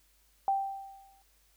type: tone with exponential decay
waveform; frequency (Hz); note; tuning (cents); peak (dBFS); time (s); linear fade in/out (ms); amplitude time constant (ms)
sine; 783; G5; -2; -23; 0.48-1.22; 1; 160
effects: added 50 Hz sine -68 dBFS peak until 1.56 s + white hiss -68 dBFS RMS until 1.56 s